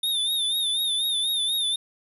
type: tone with vibrato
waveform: square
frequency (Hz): 3622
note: A7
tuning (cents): +49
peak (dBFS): -23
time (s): 0.03-1.76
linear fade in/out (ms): 5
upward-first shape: sine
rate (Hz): 4.1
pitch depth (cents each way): 72
effects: resampled to 32000 Hz + 9-bit